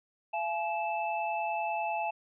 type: tone cluster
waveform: sine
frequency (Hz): 680 / 850 / 2636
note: F5 / G#5 / E7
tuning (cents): -46 / +40 / -1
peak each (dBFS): -34 / -32 / -38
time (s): 0.33-2.11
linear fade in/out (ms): 10
effects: none